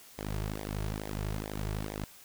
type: tone with flanger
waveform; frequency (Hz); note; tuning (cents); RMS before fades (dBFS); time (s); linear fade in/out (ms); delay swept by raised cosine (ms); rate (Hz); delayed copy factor
sawtooth; 52; G#1; +3; -36; 0.18-2.04; 0; 0.7 to 4; 2.3; -0.85
effects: white hiss -54 dBFS RMS until 2.24 s